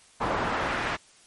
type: noise with band-pass filter sweep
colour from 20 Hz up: brown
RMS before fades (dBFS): -28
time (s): 0.2-0.97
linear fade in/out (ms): 20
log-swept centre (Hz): 1000 to 1800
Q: 1.1
effects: white hiss -56 dBFS RMS until 1.26 s + MP3 48 kbps